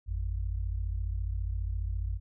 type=tone pair together; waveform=sine; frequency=52.62 / 87.31 Hz; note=G#1 / F2; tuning=+23 / 0 cents; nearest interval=major sixth; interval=877 cents; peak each=-31 / -34 dBFS; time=0.06-2.2 s; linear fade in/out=50 ms; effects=none